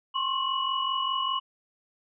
sine tone cluster, 1054 / 1099 / 2938 Hz, C6 / C#6 / F#7, +12 / -15 / -13 cents, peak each -29 / -31 / -30 dBFS, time 0.14-1.4 s, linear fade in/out 20 ms, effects none

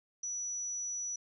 sine tone, 5900 Hz, F#8, 6 cents flat, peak -35 dBFS, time 0.23-1.16 s, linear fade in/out 5 ms, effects none

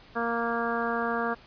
harmonic tone, 233.1 Hz, A#3, in tune, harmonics 1 / 2 / 3 / 4 / 5 / 6 / 7, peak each -33 / -32 / -33 / -36 / -33 / -35 / -35 dBFS, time 0.15-1.35 s, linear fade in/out 20 ms, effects pink hiss -53 dBFS RMS until 1.46 s + resampled to 11025 Hz

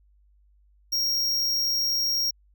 square tone, 5588 Hz, F8, in tune, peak -23 dBFS, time 0.92-2.31 s, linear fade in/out 10 ms, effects added 50 Hz sine -57 dBFS peak until 2.54 s

